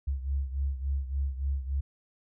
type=beating tone pair; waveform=sine; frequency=67.7 / 71.2 Hz; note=C#2 / C#2; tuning=-40 / +47 cents; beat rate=3.5 Hz; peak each=-29 / -34 dBFS; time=0.07-1.81 s; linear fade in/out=10 ms; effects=none